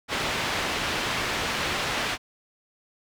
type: low-pass noise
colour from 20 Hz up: white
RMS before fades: -28 dBFS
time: 0.08-2.18 s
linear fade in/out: 50 ms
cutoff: 3000 Hz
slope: 12 dB/octave
effects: none